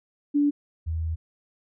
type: tone pair in turn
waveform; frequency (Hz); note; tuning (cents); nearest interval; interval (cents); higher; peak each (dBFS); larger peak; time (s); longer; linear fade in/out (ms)
sine; 289.6 / 80.94; D4 / E2; -24 / -31; octave + minor seventh; 2207; first; -18 / -25; first; 0.34-0.51 / 0.86-1.16; second; 20
effects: none